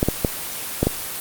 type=clicks; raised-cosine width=2 ms; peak=-3 dBFS; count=5; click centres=0.029 / 0.086 / 0.248 / 0.83 / 0.87 s; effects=white hiss -29 dBFS RMS until 1.2 s + Opus 24 kbps